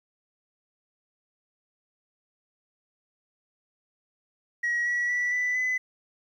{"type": "tone with pitch steps", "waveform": "sine", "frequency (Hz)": [1907, 1932.5, 1958.3, 1984.5, 2011], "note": ["A#6", "B6", "B6", "B6", "B6"], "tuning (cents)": [39, -38, -15, 8, 31], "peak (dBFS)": -22, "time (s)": [4.63, 5.78], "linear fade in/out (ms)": 10, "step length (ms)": 230, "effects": ["tanh soft clip ceiling -22 dBFS", "10-bit"]}